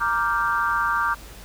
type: chord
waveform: sine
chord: G minor seventh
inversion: first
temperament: equal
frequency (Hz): 932.3 / 1174.7 / 1396.9 / 1568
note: Bb5 / D6 / F6 / G6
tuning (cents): 0 / 0 / 0 / 0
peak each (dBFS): -27 / -23 / -26 / -26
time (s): 0-1.15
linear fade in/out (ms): 20
effects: added 50 Hz sine -42 dBFS peak until 1.44 s + pink hiss -44 dBFS RMS until 1.44 s